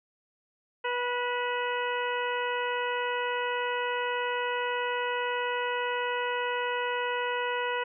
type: harmonic tone with a mistuned harmonic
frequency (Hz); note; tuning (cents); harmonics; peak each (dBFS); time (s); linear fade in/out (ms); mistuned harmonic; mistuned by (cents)
489.1; B4; -17; 1 / 2 / 3 / 4 / 5 / 6; -32 / -32 / -35 / -37 / -39 / -40; 0.84-7.84; 10; 5; +66
effects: none